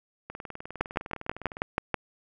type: two click trains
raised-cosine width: 0.5 ms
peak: -10 / -23 dBFS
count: 8 / 26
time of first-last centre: 0.81-1.943 / 0.3-1.569 s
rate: 6.18 / 19.7 Hz
effects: none